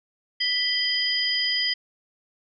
sine tone cluster, 1980 / 3144 / 4926 Hz, B6 / G7 / D#8, +4 / +4 / -18 cents, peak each -28 / -27 / -24 dBFS, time 0.4-1.74 s, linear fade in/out 10 ms, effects none

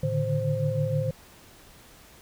sine tone cluster, 111.2 / 144.4 / 150.8 / 523 Hz, A2 / D3 / D3 / C5, +19 / -29 / +46 / -1 cents, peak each -29 dBFS, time 0.03-1.11 s, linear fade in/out 5 ms, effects pink hiss -52 dBFS RMS until 2.21 s

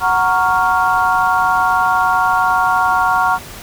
sine chord, Gb major seventh, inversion none, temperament equal, 740 / 932.3 / 1108.7 / 1396.9 Hz, Gb5 / Bb5 / Db6 / F6, 0 / 0 / 0 / 0 cents, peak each -17 dBFS, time 0-3.39 s, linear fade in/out 50 ms, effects pink hiss -33 dBFS RMS until 3.62 s

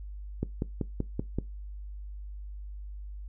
click train, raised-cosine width 3 ms, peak -16 dBFS, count 6, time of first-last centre 0.43-1.386 s, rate 5.23 Hz, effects noise-tail reverb RT60 0.2 s tail -20 dB re dry + added 50 Hz sine -38 dBFS peak until 3.28 s

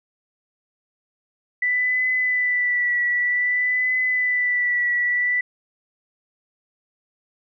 sine tone with vibrato, 1979 Hz, B6, 3 cents sharp, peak -18 dBFS, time 1.62-5.41 s, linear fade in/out 5 ms, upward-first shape triangle, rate 0.53 Hz, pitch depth 34 cents each way, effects none

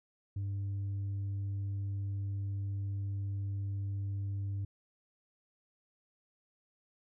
sine tone with tanh clipping, 99.2 Hz, G2, 21 cents sharp, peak -34 dBFS, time 0.36-4.65 s, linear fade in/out 5 ms, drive 2 dB, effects none

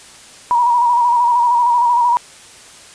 sine tone with vibrato, 960 Hz, B5, 49 cents flat, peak -10 dBFS, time 0.51-2.17 s, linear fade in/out 0 ms, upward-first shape square, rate 13 Hz, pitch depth 38 cents each way, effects white hiss -40 dBFS RMS until 2.94 s + resampled to 22050 Hz

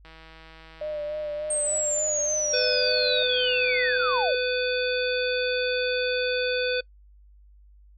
click train, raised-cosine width 0.3 ms, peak -32 dBFS, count 673, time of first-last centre 0.05-4.224 s, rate 161 Hz
sine tone with vibrato, 601 Hz, D5, 40 cents sharp, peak -28 dBFS, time 0.81-3.23 s, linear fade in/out 5 ms, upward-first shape sine, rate 3.4 Hz, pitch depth 28 cents each way
sine linear sweep, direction down, 8550 to 466.2 Hz, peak -24 dBFS, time 1.5-4.35 s, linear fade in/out 5 ms
harmonic tone, 500 Hz, B4, 21 cents sharp, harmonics 1 / 3 / 5 / 7 / 9, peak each -25 / -30 / -32 / -33 / -35 dBFS, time 2.53-6.81 s, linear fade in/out 10 ms
effects noise-tail reverb RT60 0.1 s tail -25 dB re dry + added 50 Hz sine -50 dBFS peak until 7.97 s

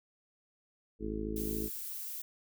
harmonic tone, 53.7 Hz, A1, 41 cents flat, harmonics 1 / 2 / 3 / 4 / 5 / 6 / 7 / 8, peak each -40 / -48 / -49 / -40 / -46 / -40 / -45 / -41 dBFS, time 0.99-1.7 s, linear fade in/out 50 ms
violet noise, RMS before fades -41 dBFS, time 1.36-2.22 s, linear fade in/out 5 ms
effects none

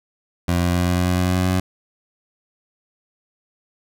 20% pulse tone with pitch steps, 87.2 / 87.91 / 88.62 / 89.34 / 90.07 / 90.8 / 91.54 / 92.28 Hz, F2 / F2 / F2 / F2 / F#2 / F#2 / F#2 / F#2, -2 / +12 / +26 / +40 / -46 / -32 / -18 / -4 cents, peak -12 dBFS, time 0.48-1.6 s, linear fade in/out 5 ms, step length 140 ms, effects none

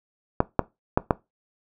clicks, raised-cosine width 1 ms, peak -3 dBFS, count 4, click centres 0.404 / 0.593 / 0.975 / 1.108 s, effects noise-tail reverb RT60 0.2 s tail -19 dB re dry

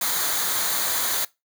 white noise with comb filter, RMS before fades -24 dBFS, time 0.01-1.25 s, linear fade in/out 5 ms, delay 0.37 ms, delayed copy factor -0.6, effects noise-tail reverb RT60 0.2 s tail -21 dB re dry

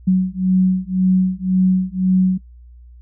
sine beating tone pair, 185 / 186.9 Hz, F#3 / F#3, 0 / +18 cents, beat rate 1.9 Hz, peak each -16 dBFS, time 0.07-2.38 s, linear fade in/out 10 ms, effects noise-tail reverb RT60 0.1 s tail -23 dB re dry + added 60 Hz sine -39 dBFS peak until 3.01 s

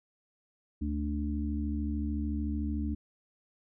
harmonic tone, 73.5 Hz, D2, 2 cents sharp, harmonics 1 / 3 / 4, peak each -32 / -35 / -36 dBFS, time 0.81-2.95 s, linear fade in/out 10 ms, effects none

